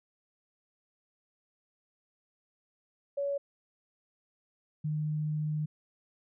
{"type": "tone pair in turn", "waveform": "sine", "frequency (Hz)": [563, 152.43], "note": ["C#5", "D#3"], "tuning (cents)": [27, -35], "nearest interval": "octave + major seventh", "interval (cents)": 2262, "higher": "first", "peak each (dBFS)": [-29, -29], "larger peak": "neither", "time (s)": [[3.17, 3.38], [4.84, 5.66]], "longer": "second", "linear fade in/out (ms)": 10, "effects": []}